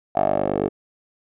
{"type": "tone with band-pass filter sweep", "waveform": "10% pulse", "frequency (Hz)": 49.22, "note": "G1", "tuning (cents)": 8, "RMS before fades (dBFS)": -21, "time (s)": [0.15, 0.69], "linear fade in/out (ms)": 20, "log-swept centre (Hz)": [700, 430], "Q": 6.4, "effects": ["resampled to 8000 Hz"]}